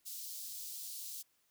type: high-pass noise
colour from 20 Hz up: white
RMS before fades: -45 dBFS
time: 0.05-1.23 s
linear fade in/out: 20 ms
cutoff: 3900 Hz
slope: 24 dB/octave
effects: white hiss -75 dBFS RMS until 1.5 s